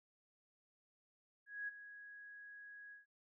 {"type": "tone with ADSR envelope", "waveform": "sine", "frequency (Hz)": 1661.2, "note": "G#6", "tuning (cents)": 0, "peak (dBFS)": -39, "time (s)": [1.46, 3.06], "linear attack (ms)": 220, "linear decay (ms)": 19, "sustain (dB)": -13, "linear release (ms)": 140, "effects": []}